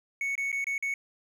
triangle tone with dropouts, 2217 Hz, C#7, in tune, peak -26 dBFS, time 0.21-0.94 s, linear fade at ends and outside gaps 2 ms, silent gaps 0.354-0.378 / 0.518-0.527 / 0.643-0.668 / 0.78-0.825 s, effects none

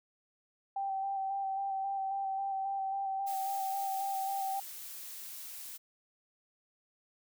sine tone with vibrato, 780 Hz, G5, 9 cents flat, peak -32 dBFS, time 0.76-4.6 s, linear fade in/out 5 ms, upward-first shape square, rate 3.7 Hz, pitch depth 16 cents each way
blue noise, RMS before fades -45 dBFS, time 3.26-5.78 s, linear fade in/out 20 ms
effects none

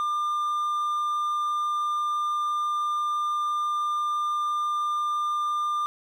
triangle tone, 1199 Hz, D6, 36 cents sharp, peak -22 dBFS, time 0-5.86 s, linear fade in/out 0 ms, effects none

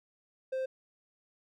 triangle tone, 523.3 Hz, C5, in tune, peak -29 dBFS, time 0.52-0.66 s, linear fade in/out 10 ms, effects none

